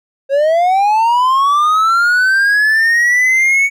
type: linear sweep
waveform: triangle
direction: up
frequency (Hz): 536 to 2241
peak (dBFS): -7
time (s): 0.29-3.7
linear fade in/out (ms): 50
effects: none